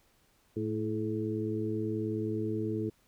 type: harmonic tone with a mistuned harmonic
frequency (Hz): 110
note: A2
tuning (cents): 0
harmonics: 1 / 2 / 3 / 4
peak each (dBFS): -36 / -37 / -34 / -36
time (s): 0.56-2.9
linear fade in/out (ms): 10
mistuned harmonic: 4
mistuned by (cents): -45
effects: pink hiss -68 dBFS RMS until 3.07 s